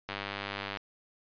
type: click train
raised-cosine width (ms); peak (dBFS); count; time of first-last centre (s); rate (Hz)
0.3; -19; 69; 0.09-0.771; 99.8
effects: resampled to 11025 Hz